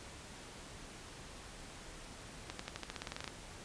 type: accelerating click train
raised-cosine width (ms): 0.2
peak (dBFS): -23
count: 14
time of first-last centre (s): 2.5-3.278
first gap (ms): 94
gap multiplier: 0.92
effects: pink hiss -51 dBFS RMS until 3.64 s + resampled to 22050 Hz